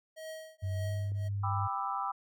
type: tone with tremolo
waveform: square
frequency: 635 Hz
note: D#5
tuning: 35 cents sharp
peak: -40 dBFS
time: 0.16-1.29 s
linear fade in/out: 20 ms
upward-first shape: triangle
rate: 1.8 Hz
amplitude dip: 100%
type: tone with pitch glide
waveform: sine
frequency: 96.3 to 100.33 Hz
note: G2 to G2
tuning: -30 to +41 cents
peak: -31 dBFS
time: 0.62-1.68 s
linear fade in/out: 20 ms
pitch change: +71 cents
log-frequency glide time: 0.78-0.9 s
type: click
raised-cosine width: 2 ms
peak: -40 dBFS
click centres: 1.119 s
type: chord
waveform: sine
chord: E minor seventh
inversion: first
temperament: just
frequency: 791.1 / 988.9 / 1186.7 / 1318.5 Hz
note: G5 / B5 / D6 / E6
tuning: +16 / +2 / +18 / 0 cents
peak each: -37 / -37 / -37 / -38 dBFS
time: 1.43-2.12 s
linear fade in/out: 10 ms
effects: none